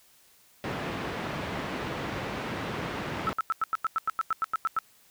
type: band-pass noise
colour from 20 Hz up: pink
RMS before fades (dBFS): -34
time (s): 0.64-3.33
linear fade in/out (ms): 0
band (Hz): 110 to 2500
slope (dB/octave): 12
type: tone bursts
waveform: sine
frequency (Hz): 1316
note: E6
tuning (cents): -3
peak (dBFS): -23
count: 14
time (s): 3.27-4.788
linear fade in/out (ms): 0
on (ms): 23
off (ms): 92
effects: white hiss -60 dBFS RMS until 5.1 s